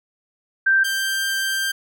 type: tone pair in turn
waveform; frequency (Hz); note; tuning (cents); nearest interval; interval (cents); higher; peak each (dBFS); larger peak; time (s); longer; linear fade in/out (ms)
sine / sawtooth; 1568 / 1575.6; G6 / G6; 0 / +8; unison; 8; second; -13 / -17; first; 0.66-0.84 / 0.84-1.72; second; 10
effects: none